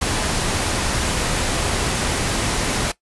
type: noise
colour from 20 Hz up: pink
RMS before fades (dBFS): -21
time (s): 0.01-2.92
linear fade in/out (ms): 10
effects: noise-tail reverb RT60 0.1 s tail -17 dB re dry + resampled to 24000 Hz